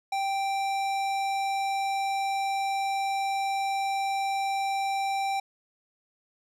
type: tone with tanh clipping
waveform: sine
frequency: 784 Hz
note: G5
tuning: in tune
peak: -28 dBFS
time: 0.12-5.4 s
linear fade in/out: 5 ms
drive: 18 dB
effects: none